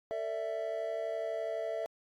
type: chord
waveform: triangle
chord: A suspended fourth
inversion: none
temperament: equal with one note detuned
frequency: 449.8 / 587.3 / 659.3 Hz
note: A4 / D5 / E5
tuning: +38 / 0 / 0 cents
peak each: -38 / -39 / -33 dBFS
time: 0.11-1.86 s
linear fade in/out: 0 ms
effects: AAC 48 kbps